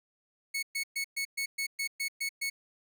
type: tone bursts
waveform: sawtooth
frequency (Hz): 2206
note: C#7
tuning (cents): -9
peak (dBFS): -27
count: 10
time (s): 0.54-2.5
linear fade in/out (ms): 10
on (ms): 88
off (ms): 120
effects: none